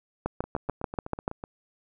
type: two click trains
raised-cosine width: 1 ms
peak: -22 / -13 dBFS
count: 9 / 8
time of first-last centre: 0.44-1.439 / 0.26-1.279 s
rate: 8.01 / 6.87 Hz
effects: none